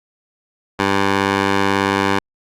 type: tone with band-pass filter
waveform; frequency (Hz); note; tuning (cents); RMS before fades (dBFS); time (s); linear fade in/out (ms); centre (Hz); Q
15% pulse; 98.3; G2; +5; -17; 0.79-2.19; 5; 1300; 0.59
effects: Opus 48 kbps